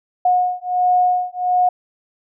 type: beating tone pair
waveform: sine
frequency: 724 / 725.4 Hz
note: F#5 / F#5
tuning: -38 / -34 cents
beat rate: 1.4 Hz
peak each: -17 dBFS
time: 0.25-1.69 s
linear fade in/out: 5 ms
effects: none